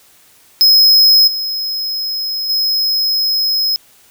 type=tone with level steps; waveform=square; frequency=5120 Hz; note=D#8; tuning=49 cents sharp; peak=-6 / -18 / -13 dBFS; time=0.61-3.76 s; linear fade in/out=0 ms; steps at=1.27 / 2.49 s; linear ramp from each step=10 ms; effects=white hiss -48 dBFS RMS until 4.1 s